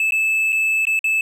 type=tone with dropouts; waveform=triangle; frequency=2619 Hz; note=E7; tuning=12 cents flat; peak=-14 dBFS; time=0-1.21 s; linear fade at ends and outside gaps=2 ms; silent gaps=0.108-0.121 / 0.523-0.527 / 0.853-0.869 / 0.992-1.042 s; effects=none